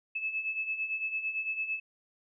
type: beating tone pair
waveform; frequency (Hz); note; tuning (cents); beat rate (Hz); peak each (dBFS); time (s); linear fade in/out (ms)
sine; 2600 / 2608.9; E7 / E7; -24 / -19; 8.9; -38 / -32; 0.15-1.8; 10
effects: none